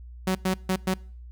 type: tone bursts at uneven times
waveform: sawtooth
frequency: 187.1 Hz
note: F#3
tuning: 20 cents sharp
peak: -18 dBFS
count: 4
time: 0.27-0.35 / 0.45-0.54 / 0.69-0.76 / 0.87-0.94 s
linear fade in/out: 5 ms
effects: noise-tail reverb RT60 0.5 s tail -24 dB re dry + added 60 Hz sine -40 dBFS peak until 1.31 s